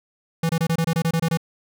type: tone bursts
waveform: square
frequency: 164.81 Hz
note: E3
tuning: in tune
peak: -19 dBFS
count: 11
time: 0.43-1.373 s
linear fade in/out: 5 ms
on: 63 ms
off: 25 ms
effects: none